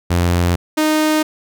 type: tone pair in turn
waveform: sawtooth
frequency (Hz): 87.31 / 309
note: F2 / D#4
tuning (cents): 0 / -12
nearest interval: octave + minor seventh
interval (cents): 2188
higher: second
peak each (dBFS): -9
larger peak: neither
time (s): 0.1-0.56 / 0.77-1.23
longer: neither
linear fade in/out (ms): 10
effects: none